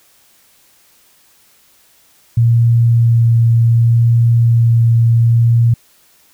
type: tone with vibrato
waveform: sine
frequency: 116.54 Hz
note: A#2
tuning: in tune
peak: -7 dBFS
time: 2.37-5.74 s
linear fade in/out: 5 ms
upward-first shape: sine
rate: 0.68 Hz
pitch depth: 10 cents each way
effects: white hiss -51 dBFS RMS until 6.33 s